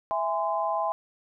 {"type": "chord", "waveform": "sine", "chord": "E augmented", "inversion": "none", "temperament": "just", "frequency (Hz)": [659.3, 824.1, 1030.1], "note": ["E5", "G#5", "B#5"], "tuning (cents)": [0, -14, -27], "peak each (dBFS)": -29, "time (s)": [0.11, 0.92], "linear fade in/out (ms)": 0, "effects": []}